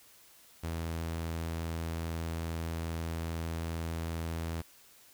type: tone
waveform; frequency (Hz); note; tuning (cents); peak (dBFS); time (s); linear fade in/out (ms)
sawtooth; 82.41; E2; 0; -30; 0.63-4.62; 10
effects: white hiss -59 dBFS RMS until 5.13 s